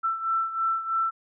sine beating tone pair, 1334 / 1337.1 Hz, E6 / E6, +20 / +24 cents, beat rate 3.1 Hz, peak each -25 / -30 dBFS, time 0.03-1.11 s, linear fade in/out 20 ms, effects none

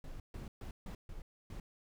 brown noise bursts at uneven times, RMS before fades -45 dBFS, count 6, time 0.04-0.2 / 0.34-0.48 / 0.61-0.71 / 0.86-0.95 / 1.09-1.22 / 1.5-1.6 s, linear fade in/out 2 ms, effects none

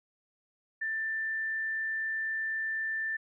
sine tone, 1776 Hz, A6, 16 cents sharp, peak -30 dBFS, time 0.81-3.17 s, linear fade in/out 10 ms, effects none

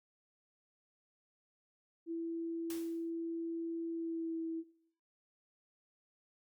sine tone with pitch glide, 332.2 to 326.9 Hz, E4 to E4, +13 to -14 cents, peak -36 dBFS, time 2.06-4.64 s, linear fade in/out 50 ms, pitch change -27 cents, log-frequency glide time 3.9-4.39 s
white noise with exponential decay, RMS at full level -45 dBFS, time 2.7-3.1 s, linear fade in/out 2 ms, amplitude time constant 85 ms
effects noise-tail reverb RT60 0.6 s tail -17 dB re dry + Opus 48 kbps

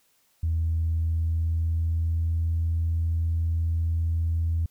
sine tone with pitch glide, 81.6 to 82.64 Hz, E2 to E2, -17 to +5 cents, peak -21 dBFS, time 0.43-4.66 s, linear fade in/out 5 ms, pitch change +22 cents, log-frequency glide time 0.82-2.56 s, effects tanh soft clip ceiling -18 dBFS + white hiss -66 dBFS RMS until 4.7 s

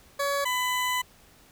20% pulse tone pair in turn, 564 / 1000.9 Hz, C#5 / B5, +30 / +23 cents, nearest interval minor seventh, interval 993 cents, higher second, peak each -20 dBFS, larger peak neither, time 0.19-0.45 / 0.45-1.02 s, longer second, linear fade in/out 10 ms, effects pink hiss -56 dBFS RMS until 1.51 s

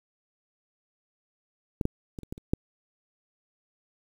clicks, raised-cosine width 3 ms, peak -14 / -12 / -24 / -30 / -21 / -30 / -10 dBFS, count 7, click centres 1.812 / 1.854 / 2.188 / 2.233 / 2.325 / 2.379 / 2.535 s, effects 8-bit

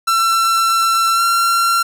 45% pulse tone with pitch glide, 1346 to 1367.9 Hz, E6 to F6, +36 to -36 cents, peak -12 dBFS, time 0.07-1.83 s, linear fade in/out 10 ms, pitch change +28 cents, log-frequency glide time 1.15-1.21 s, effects none

